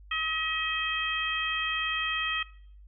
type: harmonic tone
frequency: 637 Hz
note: D#5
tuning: 41 cents sharp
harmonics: 2 / 3 / 4 / 5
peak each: -33 / -33 / -33 / -33 dBFS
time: 0.11-2.43 s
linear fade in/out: 5 ms
effects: noise-tail reverb RT60 0.6 s tail -20 dB re dry + added 50 Hz sine -48 dBFS peak until 2.87 s